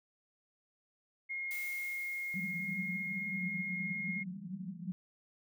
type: tone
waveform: sine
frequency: 2146 Hz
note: C7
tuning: 43 cents sharp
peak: -36 dBFS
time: 1.29-4.24 s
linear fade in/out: 20 ms
type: noise with exponential decay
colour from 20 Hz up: blue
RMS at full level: -46 dBFS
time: 1.51-4.23 s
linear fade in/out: 0 ms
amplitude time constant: 590 ms
type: band-pass noise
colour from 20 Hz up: white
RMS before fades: -42 dBFS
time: 2.34-4.92 s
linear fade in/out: 0 ms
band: 170 to 200 Hz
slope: 96 dB/octave
effects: none